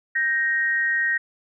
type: tone pair together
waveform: sine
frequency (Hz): 1570 / 1872.3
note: G6 / A#6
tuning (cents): +2 / +7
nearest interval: minor third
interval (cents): 305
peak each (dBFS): -26 / -20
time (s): 0.15-1.18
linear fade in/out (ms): 10
effects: none